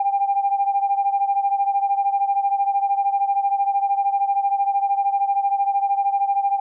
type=beating tone pair; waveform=sine; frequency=794 / 807 Hz; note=G5 / G#5; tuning=+22 / -50 cents; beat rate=13 Hz; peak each=-18 / -22 dBFS; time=0-6.6 s; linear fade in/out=5 ms; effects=tanh soft clip ceiling -10 dBFS